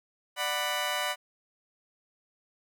15% pulse chord, B minor, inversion first, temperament just, 592.7 / 740.8 / 987.8 Hz, D5 / F#5 / B5, +16 / +2 / 0 cents, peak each -27 dBFS, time 0.36-1.16 s, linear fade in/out 50 ms, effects none

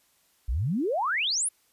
sine exponential sweep, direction up, 50.1 to 11175 Hz, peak -24 dBFS, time 0.48-1.49 s, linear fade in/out 10 ms, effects white hiss -66 dBFS RMS until 1.72 s + resampled to 32000 Hz

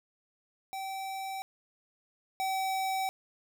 square tone pair in turn, 772 / 765.3 Hz, G5 / G5, -27 / -42 cents, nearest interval unison, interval 15 cents, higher first, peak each -36 / -30 dBFS, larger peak second, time 0.73-1.42 / 2.4-3.09 s, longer neither, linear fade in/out 0 ms, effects none

